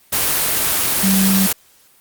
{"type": "tone in noise", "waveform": "sine", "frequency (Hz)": 192.5, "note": "G3", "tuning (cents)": -31, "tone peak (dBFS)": -13, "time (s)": [1.03, 1.47], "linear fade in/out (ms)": 10, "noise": "white", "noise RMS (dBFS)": -17, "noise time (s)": [0.12, 1.53], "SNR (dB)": 1, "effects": ["white hiss -52 dBFS RMS until 2 s", "Opus 24 kbps"]}